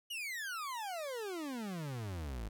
40% pulse exponential sweep, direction down, 2970 to 49.8 Hz, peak -38 dBFS, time 0.1-2.49 s, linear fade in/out 10 ms, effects none

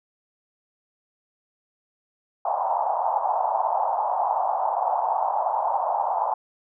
pink band-pass noise, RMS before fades -24 dBFS, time 2.45-6.34 s, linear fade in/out 5 ms, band 700 to 940 Hz, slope 48 dB/octave, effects none

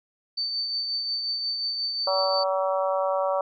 sine tone with tremolo, 4559 Hz, C#8, 48 cents sharp, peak -24 dBFS, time 0.37-2.44 s, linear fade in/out 10 ms, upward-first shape triangle, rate 5.6 Hz, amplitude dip 40%
harmonic tone, 190 Hz, F#3, 46 cents sharp, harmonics 3 / 4 / 5 / 6 / 7, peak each -24 / -30 / -31 / -31 / -36 dBFS, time 2.07-3.41 s, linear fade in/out 2 ms
effects none

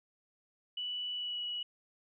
sine tone with pitch glide, 2960 to 2929 Hz, F#7 to F#7, 0 to -18 cents, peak -35 dBFS, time 0.77-1.63 s, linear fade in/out 5 ms, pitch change -18 cents, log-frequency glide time 1.14-1.4 s, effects none

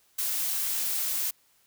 blue noise, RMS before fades -29 dBFS, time 0.18-1.31 s, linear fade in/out 10 ms, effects white hiss -65 dBFS RMS until 1.66 s

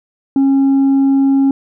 triangle tone with tanh clipping, 272.7 Hz, C#4, 28 cents flat, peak -9 dBFS, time 0.36-1.51 s, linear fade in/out 2 ms, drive 7 dB, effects none

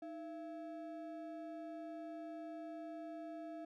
triangle ring-modulated tone, 493.9 Hz, B4, in tune, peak -40 dBFS, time 0.02-3.65 s, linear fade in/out 5 ms, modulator 181 Hz, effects none

